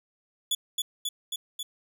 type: tone with echo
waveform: sawtooth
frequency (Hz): 3436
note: A7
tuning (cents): -42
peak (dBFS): -21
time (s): 0.51-0.55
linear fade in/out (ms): 5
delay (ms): 270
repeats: 4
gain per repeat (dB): -2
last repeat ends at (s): 1.63
effects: none